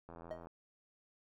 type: click train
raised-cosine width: 1 ms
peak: -37 dBFS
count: 33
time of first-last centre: 0.09-0.47 s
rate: 84.1 Hz
type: tone with exponential decay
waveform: triangle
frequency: 627 Hz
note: D#5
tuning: 13 cents sharp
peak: -34 dBFS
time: 0.31-0.45 s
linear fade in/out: 0 ms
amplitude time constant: 29 ms
effects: none